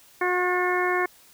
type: harmonic tone with a mistuned harmonic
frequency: 361.3 Hz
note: F#4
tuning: 41 cents flat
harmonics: 1 / 2 / 3 / 4 / 5 / 6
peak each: -25 / -29 / -28 / -32 / -28 / -31 dBFS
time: 0.21-1.06 s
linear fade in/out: 5 ms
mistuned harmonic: 5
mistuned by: -25 cents
effects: white hiss -54 dBFS RMS until 1.33 s